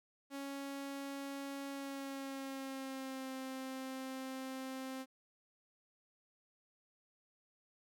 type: tone with pitch glide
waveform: sawtooth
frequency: 277.2 to 263 Hz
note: C#4 to C4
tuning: 0 to +9 cents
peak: -38 dBFS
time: 0.3-5.06 s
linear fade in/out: 50 ms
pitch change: -91 cents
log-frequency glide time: 1.7-3.32 s
effects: none